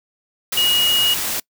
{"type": "tone in noise", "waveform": "sine", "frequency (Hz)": 2886, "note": "F#7", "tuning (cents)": -44, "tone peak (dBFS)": -14, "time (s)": [0.57, 1.14], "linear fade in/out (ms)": 5, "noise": "white", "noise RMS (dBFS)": -23, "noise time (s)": [0.52, 1.4], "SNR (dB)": 6, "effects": ["noise-tail reverb RT60 0.1 s tail -25 dB re dry"]}